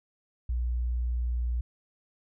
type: tone with pitch glide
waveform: sine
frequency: 60.3 to 59.92 Hz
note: B1 to A#1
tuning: -41 to +48 cents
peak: -26 dBFS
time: 0.49-1.61 s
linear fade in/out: 5 ms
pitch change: -11 cents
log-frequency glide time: 1.11-1.45 s
effects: none